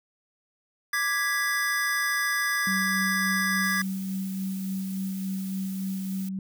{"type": "chord", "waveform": "square", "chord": "G# diminished", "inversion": "second", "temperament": "equal", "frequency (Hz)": [1174.7, 1661.2, 1975.5], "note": ["D6", "G#6", "B6"], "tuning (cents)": [0, 0, 0], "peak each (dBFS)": [-33, -27, -30], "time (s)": [0.93, 3.82], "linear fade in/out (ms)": 5}
{"type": "tone with tremolo", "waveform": "sine", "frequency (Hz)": 191.2, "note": "G3", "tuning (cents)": -43, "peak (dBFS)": -27, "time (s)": [2.67, 6.39], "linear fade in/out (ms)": 2, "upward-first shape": "sine", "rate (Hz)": 3.5, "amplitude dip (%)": 25}
{"type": "noise", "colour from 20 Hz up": "blue", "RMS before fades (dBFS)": -44, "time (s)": [3.63, 6.29], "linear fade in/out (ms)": 5}
{"effects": []}